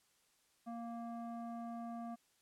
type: tone with low-pass filter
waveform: square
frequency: 233.1 Hz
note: A#3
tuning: in tune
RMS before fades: -45 dBFS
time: 0.66-2.16 s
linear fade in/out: 20 ms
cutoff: 910 Hz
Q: 4.3
effects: white hiss -74 dBFS RMS until 2.41 s + low-pass 11000 Hz 12 dB/octave